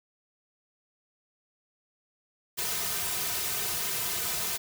white noise with comb filter, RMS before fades -31 dBFS, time 2.57-4.58 s, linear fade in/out 20 ms, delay 3.6 ms, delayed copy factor -1, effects none

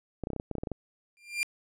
clicks, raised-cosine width 2 ms, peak -20 dBFS, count 12, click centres 0.237 / 0.271 / 0.303 / 0.333 / 0.363 / 0.399 / 0.513 / 0.553 / 0.583 / 0.635 / 0.672 / 0.717 s
40% pulse tone with exponential growth, 2389 Hz, D7, 29 cents sharp, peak -23 dBFS, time 1.17-1.43 s, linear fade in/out 0 ms, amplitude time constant 56 ms
effects low-pass 12000 Hz 12 dB/octave

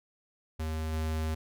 square tone with level steps, 79 Hz, D#2, 27 cents sharp, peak -32 / -30 dBFS, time 0.59-1.35 s, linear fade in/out 10 ms, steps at 0.92 s, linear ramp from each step 20 ms, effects none

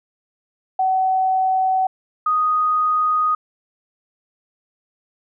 sine tone pair in turn, 755 / 1243.9 Hz, F#5 / D#6, +35 / -1 cents, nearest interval major sixth, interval 864 cents, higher second, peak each -15 dBFS, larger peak neither, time 0.79-1.87 / 2.26-3.35 s, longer second, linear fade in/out 5 ms, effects none

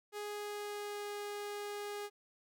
sawtooth tone with pitch glide, 415.3 to 411.5 Hz, G#4 to G#4, 0 to -16 cents, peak -36 dBFS, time 0.12-2.1 s, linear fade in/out 50 ms, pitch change -16 cents, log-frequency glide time 0.24-1.11 s, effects none

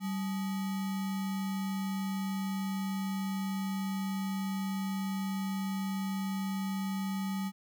sine tone with sample-and-hold, 193.3 Hz, G3, 24 cents flat, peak -31 dBFS, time 0-7.52 s, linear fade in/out 50 ms, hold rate 1050 Hz, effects none

